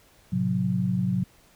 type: chord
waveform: sine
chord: F# diminished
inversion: first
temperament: equal with one note detuned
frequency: 110 / 130.81 / 182.77 Hz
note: A2 / C3 / F#3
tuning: 0 / 0 / -21 cents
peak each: -30 / -28 / -24 dBFS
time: 0.32-1.24 s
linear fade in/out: 10 ms
effects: pink hiss -58 dBFS RMS until 1.55 s